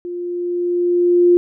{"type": "tone with level ramp", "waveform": "sine", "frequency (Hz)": 351.5, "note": "F4", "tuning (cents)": 11, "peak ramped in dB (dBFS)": [-24, -7], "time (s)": [0.05, 1.37], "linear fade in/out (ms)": 0, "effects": []}